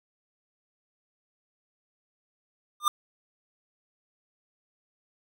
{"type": "tone with exponential growth", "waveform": "square", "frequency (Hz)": 1200, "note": "D6", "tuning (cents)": 37, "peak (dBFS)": -16, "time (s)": [2.8, 2.88], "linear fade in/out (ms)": 2, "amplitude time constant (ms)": 17, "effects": []}